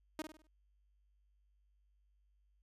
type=tone with echo; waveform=sawtooth; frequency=311.1 Hz; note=D#4; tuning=in tune; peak=-34 dBFS; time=0.19-0.22 s; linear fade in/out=2 ms; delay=50 ms; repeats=5; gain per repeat=-7 dB; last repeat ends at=0.47 s; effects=added 50 Hz sine -70 dBFS peak until 2.62 s + resampled to 32000 Hz